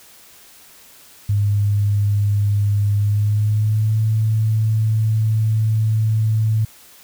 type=tone with pitch glide; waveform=sine; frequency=102.3 to 109.64 Hz; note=G#2 to A2; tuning=-26 to -6 cents; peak=-14 dBFS; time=1.29-6.65 s; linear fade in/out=5 ms; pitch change=+120 cents; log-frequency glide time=2.95-4.02 s; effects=white hiss -46 dBFS RMS until 7.03 s